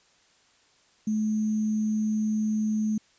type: tone with sample-and-hold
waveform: sine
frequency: 215.3 Hz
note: A3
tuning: 37 cents flat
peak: -23 dBFS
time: 1.07-2.98 s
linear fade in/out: 5 ms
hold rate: 6300 Hz
effects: white hiss -62 dBFS RMS until 3.18 s + resampled to 16000 Hz